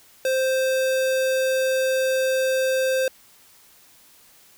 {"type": "tone", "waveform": "square", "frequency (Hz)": 523.3, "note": "C5", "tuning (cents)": 0, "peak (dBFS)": -20, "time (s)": [0.25, 3.08], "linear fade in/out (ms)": 2, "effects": ["white hiss -53 dBFS RMS until 4.57 s"]}